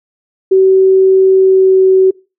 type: tone with pitch glide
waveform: sine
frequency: 380.6 to 378.2 Hz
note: F#4 to F#4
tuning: +49 to +38 cents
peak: -4 dBFS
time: 0.51-2.11 s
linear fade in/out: 10 ms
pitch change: -11 cents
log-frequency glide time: 1.35-1.84 s
effects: noise-tail reverb RT60 0.3 s tail -24 dB re dry